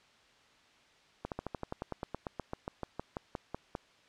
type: slowing click train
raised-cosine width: 1 ms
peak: -22 dBFS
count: 21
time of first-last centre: 1.25-3.751 s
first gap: 68 ms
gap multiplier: 1.06
effects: white hiss -63 dBFS RMS until 4.08 s + low-pass 4000 Hz 12 dB/octave